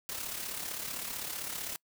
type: noise with amplitude modulation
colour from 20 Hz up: white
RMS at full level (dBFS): -36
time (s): 0.09-1.76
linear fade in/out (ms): 0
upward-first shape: sine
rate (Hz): 35.6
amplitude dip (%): 55
effects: noise-tail reverb RT60 0.1 s tail -26 dB re dry